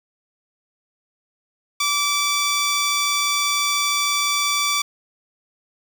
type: tone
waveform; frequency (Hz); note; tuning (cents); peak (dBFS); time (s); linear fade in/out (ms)
10% pulse; 1159; D6; -23; -10; 1.8-4.82; 5
effects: 8-bit